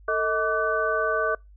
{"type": "tone cluster", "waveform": "sine", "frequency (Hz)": [446.3, 632, 1161, 1507], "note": ["A4", "D#5", "D6", "F#6"], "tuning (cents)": [25, 27, -20, 31], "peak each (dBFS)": -27, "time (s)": [0.08, 1.35], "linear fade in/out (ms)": 5, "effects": ["noise-tail reverb RT60 0.2 s tail -25 dB re dry", "added 50 Hz sine -47 dBFS peak until 1.56 s"]}